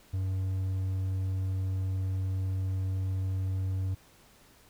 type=tone; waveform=triangle; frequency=94.6 Hz; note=F#2; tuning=39 cents sharp; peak=-26 dBFS; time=0.13-3.95 s; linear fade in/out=10 ms; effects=pink hiss -59 dBFS RMS until 4.69 s